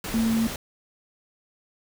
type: tone in noise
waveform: sine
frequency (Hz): 225.9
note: A3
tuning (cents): +46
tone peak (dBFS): -20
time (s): 0.14-0.47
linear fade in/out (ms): 2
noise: pink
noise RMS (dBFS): -33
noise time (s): 0.04-0.56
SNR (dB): +10
effects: none